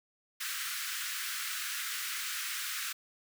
pink high-pass noise, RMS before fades -37 dBFS, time 0.4-2.93 s, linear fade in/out 10 ms, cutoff 1300 Hz, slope 48 dB/octave, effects none

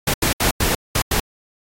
pink noise bursts at uneven times, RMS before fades -18 dBFS, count 6, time 0.07-0.14 / 0.22-0.33 / 0.4-0.51 / 0.6-0.75 / 0.95-1.02 / 1.11-1.2 s, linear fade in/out 5 ms, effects AAC 48 kbps

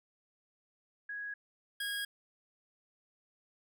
sine / 25% pulse tone pair in turn, 1661.2 / 1641.2 Hz, G#6 / G#6, 0 / -21 cents, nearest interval unison, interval 21 cents, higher first, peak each -38 / -31 dBFS, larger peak second, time 1.09-1.34 / 1.8-2.05 s, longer neither, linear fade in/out 5 ms, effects none

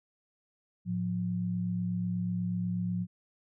sine tone pair together, 110 / 178.2 Hz, A2 / F3, 0 / +35 cents, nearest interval minor sixth, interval 835 cents, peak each -35 / -30 dBFS, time 0.85-3.07 s, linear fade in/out 50 ms, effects none

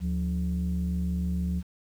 sine tone pair together, 75.01 / 178.4 Hz, D2 / F3, +37 / +37 cents, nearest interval octave + minor third, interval 1500 cents, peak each -27 dBFS, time 0-1.63 s, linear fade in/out 50 ms, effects tanh soft clip ceiling -21 dBFS + 9-bit

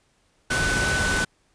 sine tone in noise, 1500 Hz, F#6, 23 cents sharp, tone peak -23 dBFS, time 0.5-1.25 s, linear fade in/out 10 ms, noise pink, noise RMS -25 dBFS, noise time 0.5-1.25 s, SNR -1 dB, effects pink hiss -65 dBFS RMS until 1.54 s + resampled to 22050 Hz

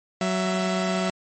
sawtooth tone pair together, 186.61 / 665 Hz, F#3 / E5, +15 / +15 cents, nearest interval octave + minor seventh, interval 2200 cents, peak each -20 / -23 dBFS, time 0.21-1.1 s, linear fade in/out 2 ms, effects MP3 32 kbps

